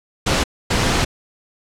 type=noise bursts at uneven times; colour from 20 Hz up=pink; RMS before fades=-17 dBFS; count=2; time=0.26-0.44 / 0.7-1.05 s; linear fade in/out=10 ms; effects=low-pass 7000 Hz 12 dB/octave